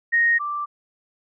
sine tone pair in turn, 1864.7 / 1174.7 Hz, A#6 / D6, 0 / 0 cents, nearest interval minor sixth, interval 800 cents, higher first, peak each -15 / -24 dBFS, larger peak first, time 0.12-0.39 / 0.39-0.66 s, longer neither, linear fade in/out 20 ms, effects none

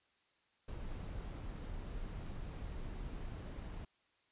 brown noise, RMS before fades -44 dBFS, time 0.68-3.85 s, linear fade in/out 5 ms, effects white hiss -75 dBFS RMS until 4.31 s + resampled to 8000 Hz

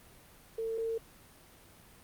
sine tone pair in turn, 450 / 453.1 Hz, A4 / A#4, +39 / -49 cents, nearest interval unison, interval 12 cents, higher second, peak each -32 / -31 dBFS, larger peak second, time 0.58-0.78 / 0.78-0.98 s, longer neither, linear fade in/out 5 ms, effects pink hiss -57 dBFS RMS until 2.03 s + Opus 32 kbps

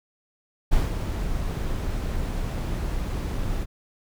brown noise with ADSR envelope, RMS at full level -20 dBFS, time 0.71-3.66 s, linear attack 20 ms, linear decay 170 ms, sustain -7 dB, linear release 39 ms, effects none

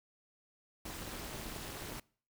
pink noise with amplitude modulation, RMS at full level -40 dBFS, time 0.85-2 s, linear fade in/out 5 ms, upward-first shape sine, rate 270 Hz, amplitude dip 95%, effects noise-tail reverb RT60 0.5 s tail -25 dB re dry

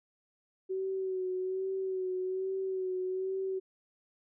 sine tone with vibrato, 376 Hz, F#4, 28 cents sharp, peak -31 dBFS, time 0.69-3.6 s, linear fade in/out 20 ms, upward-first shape sine, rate 1.2 Hz, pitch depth 32 cents each way, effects none

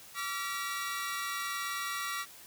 sawtooth tone cluster, 1153 / 1374 / 1928 Hz, D6 / F6 / B6, -32 / -29 / -42 cents, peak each -34 / -36 / -35 dBFS, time 0.14-2.26 s, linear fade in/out 50 ms, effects white hiss -52 dBFS RMS until 2.46 s

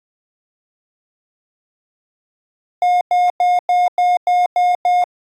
triangle tone bursts, 716 Hz, F5, 43 cents sharp, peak -9 dBFS, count 8, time 2.82-5.04 s, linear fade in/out 2 ms, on 190 ms, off 100 ms, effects AAC 48 kbps

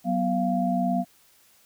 sine tone cluster, 186.9 / 245.2 / 693 Hz, F#3 / B3 / F5, +18 / -12 / -14 cents, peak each -26 dBFS, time 0.04-1.05 s, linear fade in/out 50 ms, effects white hiss -59 dBFS RMS until 1.65 s

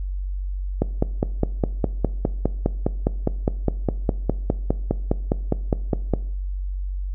click train, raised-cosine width 2 ms, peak -5 dBFS, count 27, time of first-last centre 0.82-6.137 s, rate 4.89 Hz, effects noise-tail reverb RT60 0.6 s tail -19 dB re dry + added 47 Hz sine -24 dBFS peak until 7.14 s

